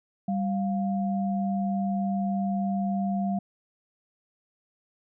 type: tone pair together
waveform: sine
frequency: 196 / 700.7 Hz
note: G3 / F5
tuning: 0 / +6 cents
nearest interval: octave + minor seventh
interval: 2206 cents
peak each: -25 / -32 dBFS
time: 0.28-3.39 s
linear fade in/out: 5 ms
effects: none